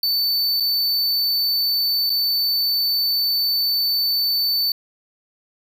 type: tone with dropouts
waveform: square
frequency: 4522 Hz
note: C#8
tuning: 34 cents sharp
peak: -18 dBFS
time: 0.03-4.72 s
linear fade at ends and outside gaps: 2 ms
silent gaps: 0.6-0.605 / 2.096-2.101 s
effects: none